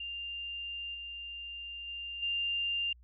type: tone with level steps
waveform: sine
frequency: 2794 Hz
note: F7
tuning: in tune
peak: -37 / -40 / -38 / -30 dBFS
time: 0-2.93 s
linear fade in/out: 5 ms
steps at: 0.94 / 1.87 / 2.22 s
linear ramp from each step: 10 ms
effects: added 60 Hz sine -55 dBFS peak until 3.03 s